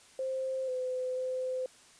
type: tone with pitch steps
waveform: sine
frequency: 525 / 509 / 513 Hz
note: C5 / C5 / C5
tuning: +6 / -48 / -34 cents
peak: -31 dBFS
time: 0.19-1.66 s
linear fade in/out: 2 ms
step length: 490 ms
effects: white hiss -58 dBFS RMS until 1.99 s + resampled to 22050 Hz